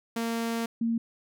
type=tone pair in turn; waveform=sawtooth / sine; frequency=230 / 230 Hz; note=A#3 / A#3; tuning=-23 / -23 cents; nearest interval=unison; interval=0 cents; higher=neither; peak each=-24 dBFS; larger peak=neither; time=0.16-0.66 / 0.81-0.98 s; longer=first; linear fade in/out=5 ms; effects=none